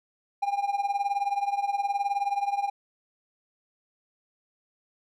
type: tone with tremolo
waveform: triangle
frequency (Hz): 804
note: G5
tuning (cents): +44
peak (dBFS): -19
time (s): 0.42-2.7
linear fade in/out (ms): 10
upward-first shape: triangle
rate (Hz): 19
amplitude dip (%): 90
effects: none